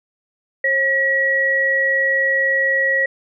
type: tone pair together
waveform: sine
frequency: 538.2 / 1918 Hz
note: C5 / A#6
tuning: +49 / +49 cents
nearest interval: octave + minor seventh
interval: 2200 cents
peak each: -22 / -15 dBFS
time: 0.64-3.06 s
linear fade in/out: 5 ms
effects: none